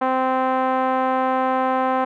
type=tone with low-pass filter; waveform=5% pulse; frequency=259.8 Hz; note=C4; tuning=12 cents flat; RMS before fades=-20 dBFS; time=0.01-2.05 s; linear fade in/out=10 ms; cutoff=910 Hz; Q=1.6; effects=none